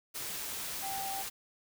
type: tone in noise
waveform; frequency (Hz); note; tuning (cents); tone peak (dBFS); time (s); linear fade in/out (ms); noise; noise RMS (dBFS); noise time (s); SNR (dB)
sine; 781; G5; -7; -37; 0.82-1.23; 20; white; -39; 0.14-1.3; -1
effects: none